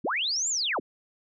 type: linear two-way sweep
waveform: sine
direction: up then down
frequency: 116.54 to 7459 to 116.54 Hz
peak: -25 dBFS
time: 0.04-0.8 s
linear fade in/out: 10 ms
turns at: 0.49 s
effects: none